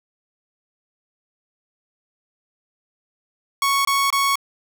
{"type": "tone bursts", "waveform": "sawtooth", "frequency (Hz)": 1108.7, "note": "C#6", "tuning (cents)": 0, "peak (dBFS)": -13, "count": 3, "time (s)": [3.62, 4.356], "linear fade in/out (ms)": 2, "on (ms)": 230, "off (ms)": 23, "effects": []}